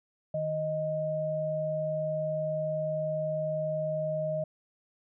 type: tone pair together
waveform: sine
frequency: 155.03 / 623 Hz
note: D#3 / D#5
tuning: -6 / +2 cents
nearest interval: 2 octaves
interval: 2408 cents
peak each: -35 / -29 dBFS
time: 0.34-4.44 s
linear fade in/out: 5 ms
effects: none